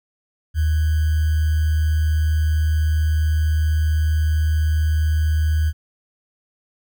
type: tone with sample-and-hold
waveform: sine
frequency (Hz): 77.78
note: D#2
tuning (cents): 0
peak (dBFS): -15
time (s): 0.54-5.73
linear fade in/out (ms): 50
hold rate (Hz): 1575
effects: none